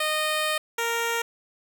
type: tone pair in turn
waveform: 10% pulse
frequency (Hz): 616 / 464.6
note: D#5 / A#4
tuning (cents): -17 / -6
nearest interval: perfect fourth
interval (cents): 489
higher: first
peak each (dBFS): -15 / -16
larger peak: first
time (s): 0-0.58 / 0.78-1.22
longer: first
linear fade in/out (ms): 5
effects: none